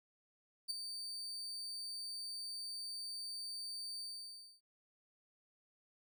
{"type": "tone with ADSR envelope", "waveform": "35% pulse", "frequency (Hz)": 4600, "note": "D8", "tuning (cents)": -37, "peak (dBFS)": -33, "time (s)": [0.68, 4.61], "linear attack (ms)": 24, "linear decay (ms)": 13, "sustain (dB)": -8, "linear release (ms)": 610, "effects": []}